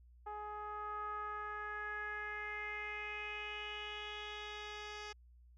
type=tone with low-pass filter sweep; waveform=10% pulse; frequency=419.4 Hz; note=G#4; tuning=17 cents sharp; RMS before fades=-44 dBFS; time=0.26-5.13 s; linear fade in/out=10 ms; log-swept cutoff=980 to 4600 Hz; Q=4.6; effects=added 60 Hz sine -59 dBFS peak until 5.57 s